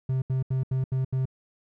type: tone bursts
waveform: triangle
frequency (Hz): 130.81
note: C3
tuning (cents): 0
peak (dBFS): -21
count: 6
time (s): 0.09-1.255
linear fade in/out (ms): 5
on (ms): 130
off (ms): 77
effects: none